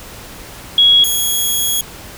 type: tone pair in turn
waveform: sine / 10% pulse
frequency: 3326 / 3326 Hz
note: G#7 / G#7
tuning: +2 / +2 cents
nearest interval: unison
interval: 0 cents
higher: neither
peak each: -6 dBFS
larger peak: neither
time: 0.78-1.04 / 1.04-1.81 s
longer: second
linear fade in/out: 2 ms
effects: pink hiss -34 dBFS RMS until 2.17 s